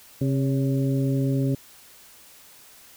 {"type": "harmonic tone with a mistuned harmonic", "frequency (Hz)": 134.7, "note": "C#3", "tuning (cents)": -49, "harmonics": [1, 2, 3, 4], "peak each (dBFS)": [-22, -25, -32, -35], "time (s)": [0.21, 1.55], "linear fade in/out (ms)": 5, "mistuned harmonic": 4, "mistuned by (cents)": 61, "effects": ["white hiss -50 dBFS RMS until 2.96 s"]}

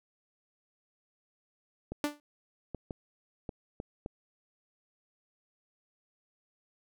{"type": "clicks", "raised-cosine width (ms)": 2, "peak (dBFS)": -24, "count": 6, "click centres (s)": [1.92, 2.747, 2.908, 3.492, 3.801, 4.061]}
{"type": "tone with exponential decay", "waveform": "sawtooth", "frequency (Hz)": 294.1, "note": "D4", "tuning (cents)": 3, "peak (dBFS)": -21, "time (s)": [2.04, 2.2], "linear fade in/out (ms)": 0, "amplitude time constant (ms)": 33}
{"effects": []}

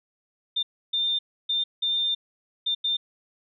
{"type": "tone bursts at uneven times", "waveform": "sine", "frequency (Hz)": 3604, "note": "A7", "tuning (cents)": 41, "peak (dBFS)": -22, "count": 6, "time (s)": [[0.56, 0.63], [0.93, 1.19], [1.49, 1.64], [1.82, 2.15], [2.66, 2.75], [2.84, 2.97]], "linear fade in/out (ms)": 10, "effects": []}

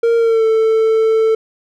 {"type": "tone with pitch glide", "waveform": "triangle", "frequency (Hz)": [463.5, 443.8], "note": ["A#4", "A4"], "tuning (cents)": [-10, 15], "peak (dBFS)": -8, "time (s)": [0.03, 1.35], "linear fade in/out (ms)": 5, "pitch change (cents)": -75, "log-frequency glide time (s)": [0.17, 0.45], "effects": []}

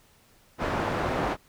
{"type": "low-pass noise", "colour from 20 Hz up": "white", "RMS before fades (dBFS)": -28, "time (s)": [0.58, 1.37], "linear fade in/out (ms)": 50, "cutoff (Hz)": 1000, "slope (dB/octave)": 12, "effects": ["pink hiss -60 dBFS RMS until 1.48 s"]}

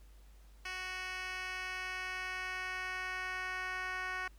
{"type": "tone with band-pass filter sweep", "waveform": "10% pulse", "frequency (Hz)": 370, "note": "F#4", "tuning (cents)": 0, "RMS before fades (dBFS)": -40, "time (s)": [0.65, 4.28], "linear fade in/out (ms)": 5, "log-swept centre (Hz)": [2900, 1700], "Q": 1.3, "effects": ["added 50 Hz sine -55 dBFS peak until 4.38 s", "pink hiss -68 dBFS RMS until 4.38 s"]}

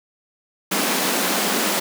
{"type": "high-pass noise", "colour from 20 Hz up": "pink", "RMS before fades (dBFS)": -21, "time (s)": [0.71, 1.8], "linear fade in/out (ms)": 10, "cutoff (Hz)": 180, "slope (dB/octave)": 96, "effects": []}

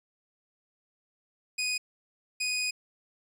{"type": "tone bursts at uneven times", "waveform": "20% pulse", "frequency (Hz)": 2489, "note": "D#7", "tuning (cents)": 0, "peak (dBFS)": -23, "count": 2, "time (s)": [[1.58, 1.78], [2.4, 2.71]], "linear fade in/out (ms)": 10, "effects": ["resampled to 32000 Hz"]}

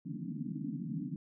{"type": "band-pass noise", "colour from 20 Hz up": "pink", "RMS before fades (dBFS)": -39, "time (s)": [0.05, 1.16], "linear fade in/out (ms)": 2, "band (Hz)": [140, 300], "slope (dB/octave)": 96, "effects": []}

